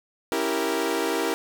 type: chord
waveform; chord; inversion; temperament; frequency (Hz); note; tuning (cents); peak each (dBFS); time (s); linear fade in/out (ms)
sawtooth; C# diminished seventh; none; equal; 277.2 / 329.6 / 392 / 466.2; C#4 / E4 / G4 / Bb4; 0 / 0 / 0 / 0; -29 / -24 / -25 / -24; 0.32-1.34; 0
effects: none